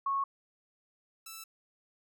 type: tone pair in turn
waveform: sine / 5% pulse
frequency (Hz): 1100 / 1321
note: C#6 / E6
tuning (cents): -14 / +3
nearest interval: minor third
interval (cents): 317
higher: second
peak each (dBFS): -28 / -32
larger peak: first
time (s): 0.06-0.24 / 1.26-1.44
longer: neither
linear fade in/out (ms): 5
effects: none